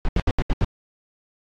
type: noise bursts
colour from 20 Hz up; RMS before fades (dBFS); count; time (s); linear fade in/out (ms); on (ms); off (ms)
brown; -18; 6; 0.05-0.645; 0; 35; 77
effects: low-pass 4000 Hz 12 dB/octave + AAC 48 kbps